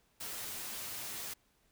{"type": "noise with comb filter", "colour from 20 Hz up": "white", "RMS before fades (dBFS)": -42, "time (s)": [0.2, 1.34], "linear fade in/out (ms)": 10, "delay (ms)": 9.6, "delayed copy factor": 0.5, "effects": ["pink hiss -72 dBFS RMS until 1.71 s"]}